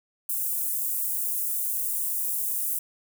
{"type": "high-pass noise", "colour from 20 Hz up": "white", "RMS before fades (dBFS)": -28, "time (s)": [0.29, 2.79], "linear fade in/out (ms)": 5, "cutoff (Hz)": 9200, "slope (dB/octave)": 24, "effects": []}